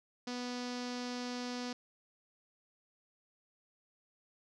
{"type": "tone with low-pass filter", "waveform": "sawtooth", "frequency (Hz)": 246.4, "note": "B3", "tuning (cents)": -4, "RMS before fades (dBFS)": -40, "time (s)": [0.27, 1.73], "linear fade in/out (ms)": 5, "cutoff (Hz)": 5200, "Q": 3.3, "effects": []}